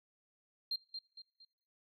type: tone with echo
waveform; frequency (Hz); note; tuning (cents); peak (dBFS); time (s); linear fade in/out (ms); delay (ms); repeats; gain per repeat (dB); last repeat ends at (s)
sine; 4186; C8; 0; -32; 0.71-0.76; 5; 230; 3; -8; 1.45
effects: noise-tail reverb RT60 0.7 s tail -22 dB re dry + tanh soft clip ceiling -30 dBFS